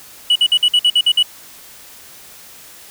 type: tone bursts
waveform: sine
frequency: 2941 Hz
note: F#7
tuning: 11 cents flat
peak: -6 dBFS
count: 9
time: 0.3-1.228 s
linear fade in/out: 5 ms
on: 56 ms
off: 53 ms
effects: tanh soft clip ceiling -8 dBFS + white hiss -40 dBFS RMS until 2.9 s